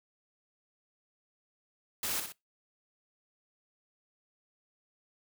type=noise with echo; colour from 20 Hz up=white; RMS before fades=-34 dBFS; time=2.03-2.2 s; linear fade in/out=2 ms; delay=61 ms; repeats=2; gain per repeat=-6 dB; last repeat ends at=2.322 s; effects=noise-tail reverb RT60 0.2 s tail -23 dB re dry